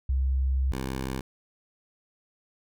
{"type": "tone pair in turn", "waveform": ["sine", "10% pulse"], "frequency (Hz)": [66, 65.73], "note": ["C2", "C2"], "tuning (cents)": [16, 9], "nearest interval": "unison", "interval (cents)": 7, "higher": "first", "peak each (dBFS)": -22, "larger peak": "neither", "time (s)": [[0.09, 0.72], [0.72, 1.21]], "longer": "first", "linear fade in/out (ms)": 5, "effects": []}